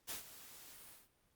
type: noise with ADSR envelope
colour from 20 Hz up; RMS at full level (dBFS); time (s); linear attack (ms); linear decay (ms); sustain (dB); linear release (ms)
white; -42; 0.07-1.09; 33; 120; -14; 190
effects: pink hiss -75 dBFS RMS until 1.35 s + Opus 48 kbps